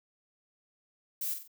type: noise with echo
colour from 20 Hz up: violet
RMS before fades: -34 dBFS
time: 1.21-1.34 s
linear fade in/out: 5 ms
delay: 46 ms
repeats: 3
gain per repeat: -7 dB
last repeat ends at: 1.478 s
effects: none